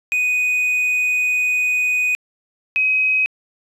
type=tone pair in turn; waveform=triangle / sine; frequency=2489 / 2531 Hz; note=D#7 / D#7; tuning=0 / +29 cents; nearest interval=unison; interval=29 cents; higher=second; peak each=-14 dBFS; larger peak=neither; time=0.12-2.15 / 2.76-3.26 s; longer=first; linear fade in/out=0 ms; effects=resampled to 32000 Hz + 9-bit